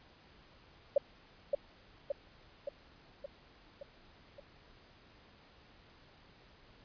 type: tone with echo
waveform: sine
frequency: 566 Hz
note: C#5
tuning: 36 cents sharp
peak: -22 dBFS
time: 0.96-0.98 s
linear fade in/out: 5 ms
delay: 570 ms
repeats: 6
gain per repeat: -4 dB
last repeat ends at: 4.4 s
effects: pink hiss -61 dBFS RMS until 6.84 s + resampled to 11025 Hz